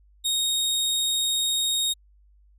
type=tone; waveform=sawtooth; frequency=3734 Hz; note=A#7; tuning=2 cents sharp; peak=-19 dBFS; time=0.24-1.94 s; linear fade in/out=20 ms; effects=added 50 Hz sine -54 dBFS peak until 2.58 s + resampled to 32000 Hz